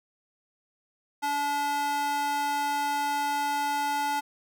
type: tone with high-pass filter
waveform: square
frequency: 288.1 Hz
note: D4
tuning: 33 cents flat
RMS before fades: -28 dBFS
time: 1.22-4.21 s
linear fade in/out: 20 ms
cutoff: 730 Hz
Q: 2.9
effects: none